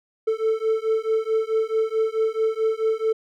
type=beating tone pair; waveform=triangle; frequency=440 / 444.6 Hz; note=A4 / A4; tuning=0 / +18 cents; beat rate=4.6 Hz; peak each=-21 dBFS; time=0.27-3.13 s; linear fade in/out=10 ms; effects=none